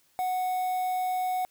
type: tone with quantisation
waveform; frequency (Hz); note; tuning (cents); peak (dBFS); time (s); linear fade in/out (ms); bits
triangle; 738; F#5; -5; -24; 0.19-1.45; 0; 7
effects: white hiss -66 dBFS RMS until 1.5 s